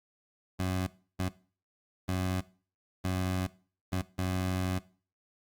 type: tone bursts at uneven times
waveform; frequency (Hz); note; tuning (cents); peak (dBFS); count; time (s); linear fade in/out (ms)
20% pulse; 92.5; F#2; 0; -24; 6; 0.59-0.87 / 1.19-1.29 / 2.08-2.41 / 3.04-3.47 / 3.92-4.02 / 4.18-4.79; 10
effects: noise-tail reverb RT60 0.4 s tail -19 dB re dry + Opus 48 kbps